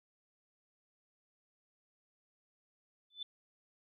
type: tone with exponential growth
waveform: sine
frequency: 3511 Hz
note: A7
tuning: 4 cents flat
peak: -36 dBFS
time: 3.1-3.23 s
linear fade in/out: 5 ms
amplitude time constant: 28 ms
effects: none